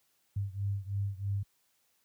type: beating tone pair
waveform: sine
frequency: 98.5 / 101.6 Hz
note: G2 / G#2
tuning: +9 / -38 cents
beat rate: 3.1 Hz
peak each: -33 / -35 dBFS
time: 0.36-1.43 s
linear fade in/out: 5 ms
effects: white hiss -73 dBFS RMS until 2.04 s + high-pass 60 Hz 12 dB/octave